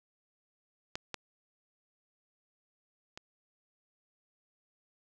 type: clicks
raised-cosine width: 0.2 ms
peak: -18 / -19 / -26 dBFS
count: 3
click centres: 0.955 / 1.143 / 3.175 s
effects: none